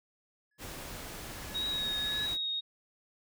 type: tone with exponential growth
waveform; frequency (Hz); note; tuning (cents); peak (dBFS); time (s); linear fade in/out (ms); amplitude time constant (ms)
triangle; 1700; G#6; +40; -35; 0.51-2.26; 5; 380
type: noise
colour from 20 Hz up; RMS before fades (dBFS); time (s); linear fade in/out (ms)
pink; -43; 0.58-2.38; 50
type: tone with vibrato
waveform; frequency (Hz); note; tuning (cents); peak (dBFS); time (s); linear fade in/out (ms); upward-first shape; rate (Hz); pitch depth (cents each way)
sine; 3776; A#7; +22; -31; 1.54-2.61; 20; triangle; 1.8; 24
effects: none